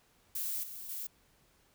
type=noise with level steps; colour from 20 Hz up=violet; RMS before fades=-36 / -45 / -40 dBFS; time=0.35-1.07 s; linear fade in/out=5 ms; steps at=0.63 / 0.89 s; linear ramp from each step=5 ms; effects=pink hiss -68 dBFS RMS until 1.74 s